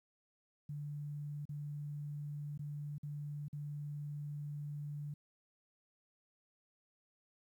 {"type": "tone with dropouts", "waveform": "sine", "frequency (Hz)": 146.6, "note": "D3", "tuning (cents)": -3, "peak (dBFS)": -40, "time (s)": [0.69, 5.14], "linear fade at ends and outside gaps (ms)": 5, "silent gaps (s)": [[1.454, 1.491], [2.577, 2.592], [2.982, 3.031], [3.483, 3.529]], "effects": ["12-bit"]}